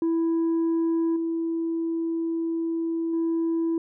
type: tone with level steps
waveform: sine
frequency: 330.3 Hz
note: E4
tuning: 4 cents sharp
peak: -18 / -23 / -20 dBFS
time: 0.02-3.78 s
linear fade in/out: 2 ms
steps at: 1.16 / 3.13 s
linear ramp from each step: 5 ms
effects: tanh soft clip ceiling -20 dBFS